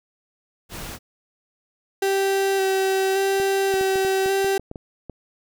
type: noise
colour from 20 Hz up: pink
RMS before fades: -34 dBFS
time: 0.69-0.99 s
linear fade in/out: 50 ms
type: tone with vibrato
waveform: 35% pulse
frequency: 386.8 Hz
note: G4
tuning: 23 cents flat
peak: -17 dBFS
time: 2.02-4.58 s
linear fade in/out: 5 ms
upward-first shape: square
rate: 0.88 Hz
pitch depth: 14 cents each way
type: clicks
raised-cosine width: 2 ms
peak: -21 dBFS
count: 11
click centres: 3.4 / 3.74 / 3.811 / 3.957 / 4.049 / 4.26 / 4.445 / 4.596 / 4.714 / 4.758 / 5.097 s
effects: none